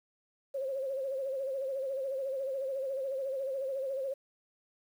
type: tone with vibrato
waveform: sine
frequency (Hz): 537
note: C5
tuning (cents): +45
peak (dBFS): -32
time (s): 0.54-4.14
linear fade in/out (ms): 10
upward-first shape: sine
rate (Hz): 14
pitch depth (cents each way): 64
effects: 10-bit